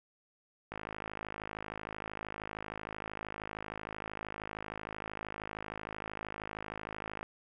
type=click train; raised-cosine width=0.5 ms; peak=-24 dBFS; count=346; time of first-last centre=0.72-7.229 s; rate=53 Hz; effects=none